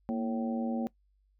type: harmonic tone with a mistuned harmonic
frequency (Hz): 110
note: A2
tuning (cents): 0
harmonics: 2 / 3 / 4 / 5 / 6 / 7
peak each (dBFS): -30 / -41 / -44 / -39 / -51 / -41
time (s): 0.09-0.87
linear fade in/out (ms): 0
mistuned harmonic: 2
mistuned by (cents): +95
effects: noise-tail reverb RT60 0.1 s tail -20 dB re dry + added 49 Hz sine -66 dBFS peak until 1.39 s